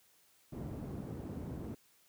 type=low-pass noise; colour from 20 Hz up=white; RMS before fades=-42 dBFS; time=0.52-1.75 s; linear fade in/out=10 ms; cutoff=240 Hz; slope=12 dB/octave; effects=white hiss -68 dBFS RMS until 2.08 s + high-pass 60 Hz 12 dB/octave